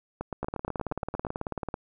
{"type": "two click trains", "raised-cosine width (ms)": 1, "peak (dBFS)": [-17, -18], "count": [25, 10], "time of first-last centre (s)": [[0.43, 1.741], [0.21, 1.268]], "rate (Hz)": [18.3, 8.51], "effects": []}